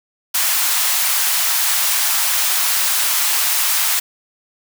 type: high-pass noise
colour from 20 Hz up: white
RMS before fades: -17 dBFS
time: 0.34-4 s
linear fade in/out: 10 ms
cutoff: 770 Hz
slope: 24 dB/octave
effects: none